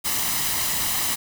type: noise with comb filter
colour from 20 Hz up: white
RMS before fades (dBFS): -24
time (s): 0.04-1.16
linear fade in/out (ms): 20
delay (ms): 1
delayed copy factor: +0.5
effects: none